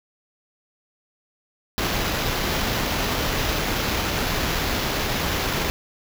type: noise with sample-and-hold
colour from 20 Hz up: pink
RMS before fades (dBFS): -24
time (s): 1.78-5.7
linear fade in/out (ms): 0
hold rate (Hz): 8820
effects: none